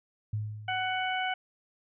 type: tone with exponential decay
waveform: sine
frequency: 106.5 Hz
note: G#2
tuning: 44 cents sharp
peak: -27 dBFS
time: 0.33-1.16 s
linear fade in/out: 5 ms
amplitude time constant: 180 ms
type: harmonic tone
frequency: 745 Hz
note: F#5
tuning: 12 cents sharp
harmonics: 1 / 2 / 3 / 4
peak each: -31 / -34 / -36 / -37 dBFS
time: 0.68-1.34 s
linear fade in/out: 5 ms
effects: none